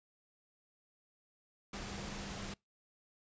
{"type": "tone in noise", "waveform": "sine", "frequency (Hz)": 198.5, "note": "G3", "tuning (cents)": 22, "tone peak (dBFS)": -48, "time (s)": [1.73, 2.54], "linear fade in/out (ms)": 5, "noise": "pink", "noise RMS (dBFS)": -44, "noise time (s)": [1.73, 2.54], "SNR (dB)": -7, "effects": ["noise-tail reverb RT60 0.2 s tail -26 dB re dry", "resampled to 16000 Hz"]}